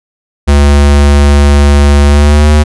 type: tone with pitch glide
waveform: square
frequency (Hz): 71.7 to 75.13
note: D2 to D2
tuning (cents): -41 to +40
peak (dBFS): -3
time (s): 0.47-2.64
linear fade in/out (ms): 20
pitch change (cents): +81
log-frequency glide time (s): 2.05-2.5
effects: resampled to 24000 Hz